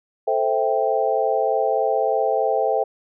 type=chord; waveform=sine; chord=A minor seventh; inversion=none; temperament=equal; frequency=440 / 523.3 / 659.3 / 784 Hz; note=A4 / C5 / E5 / G5; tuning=0 / 0 / 0 / 0 cents; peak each=-23 dBFS; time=0.27-2.84 s; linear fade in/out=10 ms; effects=none